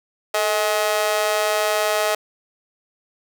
sawtooth tone with amplitude modulation, 635 Hz, D#5, 35 cents sharp, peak -10 dBFS, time 0.34-2.15 s, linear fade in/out 5 ms, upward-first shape sine, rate 199 Hz, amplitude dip 100%, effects none

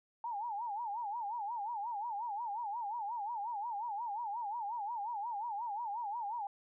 sine tone with vibrato, 880 Hz, A5, in tune, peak -36 dBFS, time 0.24-6.47 s, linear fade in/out 2 ms, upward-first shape sine, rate 5.6 Hz, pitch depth 170 cents each way, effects none

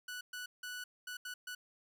sawtooth tone bursts at uneven times, 1480 Hz, F#6, in tune, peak -38 dBFS, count 6, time 0.08-0.21 / 0.33-0.46 / 0.63-0.84 / 1.07-1.17 / 1.25-1.34 / 1.47-1.55 s, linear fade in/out 5 ms, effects none

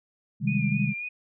sine chord, Ab major seventh, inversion first, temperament equal, 130.81 / 155.56 / 196 / 207.7 Hz, C3 / Eb3 / G3 / Ab3, 0 / 0 / 0 / 0 cents, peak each -28 dBFS, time 0.4-0.94 s, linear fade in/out 50 ms
sine tone with vibrato, 2433 Hz, D#7, 39 cents flat, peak -31 dBFS, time 0.47-1.09 s, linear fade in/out 10 ms, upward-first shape sine, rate 3.7 Hz, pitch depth 38 cents each way
effects none

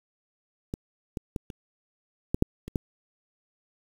clicks, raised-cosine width 3 ms, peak -18 / -18 / -17 / -26 / -11 / -6 / -25 / -13 dBFS, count 8, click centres 0.739 / 1.172 / 1.362 / 1.502 / 2.345 / 2.424 / 2.68 / 2.758 s, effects 7-bit

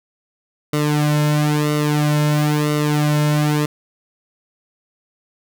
sawtooth tone with flanger, 149.4 Hz, D3, 30 cents sharp, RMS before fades -17 dBFS, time 0.73-3.66 s, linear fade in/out 5 ms, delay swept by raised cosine 1.2 to 2.6 ms, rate 1 Hz, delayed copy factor -0.85, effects none

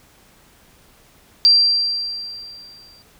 sine tone with exponential decay, 4720 Hz, D8, 8 cents sharp, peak -7 dBFS, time 1.45-3.02 s, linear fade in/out 0 ms, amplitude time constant 340 ms, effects pink hiss -52 dBFS RMS until 3.19 s

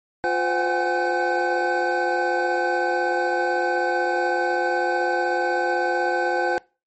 triangle tone cluster, 352.7 / 514 / 738 / 814 / 1526 Hz, F4 / C5 / F#5 / G#5 / G6, +17 / -31 / -5 / -35 / -47 cents, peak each -24 dBFS, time 0.24-6.58 s, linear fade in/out 0 ms, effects noise-tail reverb RT60 0.3 s tail -23 dB re dry + MP3 32 kbps

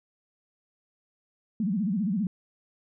sine tone with vibrato, 200.2 Hz, G3, 37 cents sharp, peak -24 dBFS, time 1.6-2.27 s, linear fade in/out 2 ms, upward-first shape sine, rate 15 Hz, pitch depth 230 cents each way, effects none

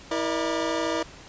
25% pulse tone cluster, 326.9 / 473.7 / 597 Hz, E4 / A#4 / D5, -14 / +28 / +28 cents, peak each -24 / -27 / -26 dBFS, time 0.11-1.03 s, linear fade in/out 5 ms, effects pink hiss -46 dBFS RMS until 1.28 s + resampled to 16000 Hz

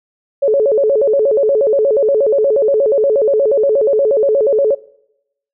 sine tone with vibrato, 490.7 Hz, B4, 11 cents flat, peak -9 dBFS, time 0.42-4.75 s, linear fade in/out 10 ms, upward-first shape square, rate 8.4 Hz, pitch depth 220 cents each way, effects noise-tail reverb RT60 0.8 s tail -21 dB re dry

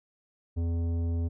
sine tone with tanh clipping, 84.2 Hz, E2, 37 cents sharp, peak -28 dBFS, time 0.56-1.29 s, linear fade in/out 20 ms, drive 12 dB, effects none

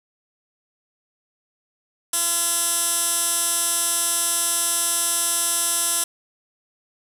15% pulse tone with band-pass filter, 340 Hz, F4, 46 cents flat, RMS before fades -22 dBFS, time 2.13-6.04 s, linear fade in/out 5 ms, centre 9600 Hz, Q 2.3, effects 7-bit

